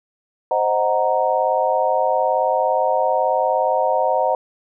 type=chord; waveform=sine; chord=C half-diminished seventh; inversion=none; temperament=equal; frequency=523.3 / 622.3 / 740 / 932.3 Hz; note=C5 / Eb5 / Gb5 / Bb5; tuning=0 / 0 / 0 / 0 cents; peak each=-21 dBFS; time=0.51-4.35 s; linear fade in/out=2 ms; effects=none